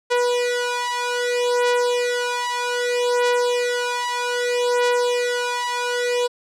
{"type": "beating tone pair", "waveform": "sawtooth", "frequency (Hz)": [487.9, 488.53], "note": ["B4", "B4"], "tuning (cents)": [-21, -19], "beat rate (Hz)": 0.63, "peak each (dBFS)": [-18, -18], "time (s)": [0.1, 6.28], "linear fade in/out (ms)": 20, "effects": ["low-pass 8000 Hz 12 dB/octave"]}